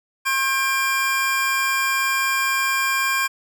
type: tone cluster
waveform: square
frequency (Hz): 1074 / 1596 / 2377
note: C6 / G6 / D7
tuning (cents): +45 / +31 / +20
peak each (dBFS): -24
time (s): 0.25-3.28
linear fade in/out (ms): 20
effects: none